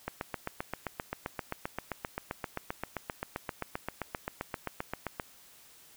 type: click train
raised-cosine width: 0.5 ms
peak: -18 dBFS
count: 40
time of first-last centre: 0.08-5.198 s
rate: 7.62 Hz
effects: white hiss -57 dBFS RMS until 5.96 s